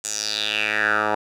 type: tone with band-pass filter sweep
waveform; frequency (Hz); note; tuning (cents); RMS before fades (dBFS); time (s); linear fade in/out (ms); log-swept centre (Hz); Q
10% pulse; 106.2; G#2; +39; -23; 0.04-1.15; 5; 7500 to 950; 4.4
effects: none